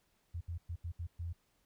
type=tone bursts at uneven times; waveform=sine; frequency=85 Hz; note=F2; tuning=46 cents flat; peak=-37 dBFS; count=6; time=0.34-0.41 / 0.48-0.58 / 0.69-0.76 / 0.84-0.92 / 0.99-1.07 / 1.19-1.33 s; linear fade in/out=10 ms; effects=pink hiss -75 dBFS RMS until 1.65 s